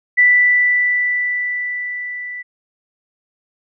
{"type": "tone with level ramp", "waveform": "sine", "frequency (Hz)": 1975.5, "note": "B6", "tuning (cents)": 0, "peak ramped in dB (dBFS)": [-7, -26], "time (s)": [0.17, 2.43], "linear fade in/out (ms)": 20, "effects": []}